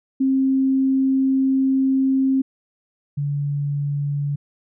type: tone pair in turn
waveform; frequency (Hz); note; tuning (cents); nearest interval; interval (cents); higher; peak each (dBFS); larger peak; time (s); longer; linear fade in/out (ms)
sine; 266.4 / 143.5; C4 / D3; +31 / -40; major seventh; 1071; first; -15 / -20; first; 0.2-2.42 / 3.17-4.36; first; 10
effects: none